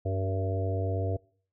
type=harmonic tone with a mistuned harmonic; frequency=95.8 Hz; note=G2; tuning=39 cents flat; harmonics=1 / 3 / 4 / 5 / 6 / 7; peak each=-28 / -39 / -39 / -36 / -41 / -37 dBFS; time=0.05-1.17 s; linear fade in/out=10 ms; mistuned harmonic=5; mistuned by=-24 cents; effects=noise-tail reverb RT60 0.5 s tail -24 dB re dry